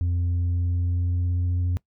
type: tone with pitch glide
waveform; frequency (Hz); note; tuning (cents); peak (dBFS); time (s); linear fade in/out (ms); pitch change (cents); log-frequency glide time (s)
sine; 87.3 to 88.72; F2 to F2; 0 to +28; -18; 0.01-1.77; 0; +28; 0.38-1.58
effects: noise-tail reverb RT60 0.1 s tail -25 dB re dry + tanh soft clip ceiling -20 dBFS